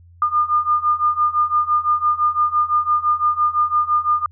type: beating tone pair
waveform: sine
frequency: 1208 / 1213.9 Hz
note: D6 / D#6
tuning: +48 / -43 cents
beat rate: 5.9 Hz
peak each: -19 / -17 dBFS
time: 0.22-4.26 s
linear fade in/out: 2 ms
effects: added 86 Hz sine -44 dBFS peak until 4.31 s